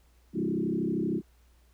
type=tone with frequency modulation; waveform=sine; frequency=268.3 Hz; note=C4; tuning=44 cents sharp; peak=-26 dBFS; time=0.33-1.22 s; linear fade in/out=50 ms; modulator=32.8 Hz; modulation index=3.1; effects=added 60 Hz sine -59 dBFS peak until 1.73 s + pink hiss -68 dBFS RMS until 1.73 s